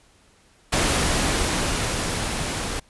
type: noise with level ramp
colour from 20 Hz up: pink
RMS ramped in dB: -20 to -28 dBFS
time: 0.72-2.8 s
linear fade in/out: 10 ms
effects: pink hiss -57 dBFS RMS until 2.89 s + resampled to 24000 Hz